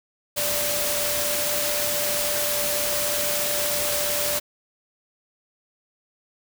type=tone in noise; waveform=sine; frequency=587.3 Hz; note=D5; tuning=in tune; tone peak=-29 dBFS; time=0.36-4.4 s; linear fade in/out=20 ms; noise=white; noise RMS=-25 dBFS; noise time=0.36-4.4 s; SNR=-7 dB; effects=none